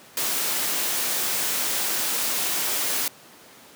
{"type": "noise", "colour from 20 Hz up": "white", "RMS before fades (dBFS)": -25, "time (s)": [0.17, 3.08], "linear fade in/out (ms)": 2, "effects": ["pink hiss -48 dBFS RMS until 3.75 s", "high-pass 200 Hz 12 dB/octave"]}